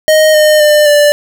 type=tone with pitch steps; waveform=square; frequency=622.3 / 610.6 / 599 / 587.7 Hz; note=D#5 / D#5 / D5 / D5; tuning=0 / -33 / +34 / +1 cents; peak=-5 dBFS; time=0.08-1.12 s; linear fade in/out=0 ms; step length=260 ms; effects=none